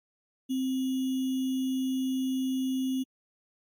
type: tone with sample-and-hold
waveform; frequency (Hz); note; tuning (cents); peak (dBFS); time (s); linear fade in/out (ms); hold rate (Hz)
sine; 261.6; C4; 0; -26; 0.49-3.04; 20; 3150
effects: MP3 64 kbps